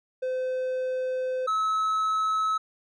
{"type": "tone pair in turn", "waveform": "triangle", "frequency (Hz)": [513, 1292.7], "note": ["C5", "E6"], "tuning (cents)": [-34, -34], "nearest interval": "octave + major third", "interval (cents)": 1600, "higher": "second", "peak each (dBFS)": [-24, -21], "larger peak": "second", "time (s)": [[0.22, 1.47], [1.47, 2.58]], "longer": "first", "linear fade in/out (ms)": 10, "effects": ["resampled to 22050 Hz"]}